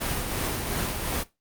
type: noise with tremolo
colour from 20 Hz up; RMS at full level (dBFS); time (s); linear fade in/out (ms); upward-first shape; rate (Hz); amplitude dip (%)
pink; -27; 0-1.24; 20; triangle; 2.8; 40
effects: noise-tail reverb RT60 0.2 s tail -17 dB re dry + Opus 32 kbps